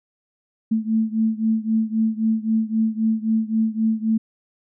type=beating tone pair; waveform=sine; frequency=220 / 223.8 Hz; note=A3 / A3; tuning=0 / +30 cents; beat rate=3.8 Hz; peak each=-20 / -22 dBFS; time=0.71-4.18 s; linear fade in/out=10 ms; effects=none